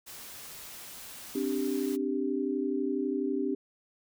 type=noise; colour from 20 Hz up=white; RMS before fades=-45 dBFS; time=0.06-1.97 s; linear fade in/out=20 ms
type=chord; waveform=sine; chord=C suspended second; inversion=none; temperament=equal; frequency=261.6 / 293.7 / 392 Hz; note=C4 / D4 / G4; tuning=0 / 0 / 0 cents; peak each=-32 dBFS; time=1.35-3.55 s; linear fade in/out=5 ms
effects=none